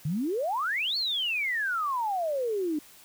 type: exponential two-way sweep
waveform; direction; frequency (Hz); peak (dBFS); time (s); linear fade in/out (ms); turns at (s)
sine; up then down; 138.59 to 4480 to 290.2; -26; 0.05-2.79; 5; 0.97
effects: white hiss -53 dBFS RMS until 3.04 s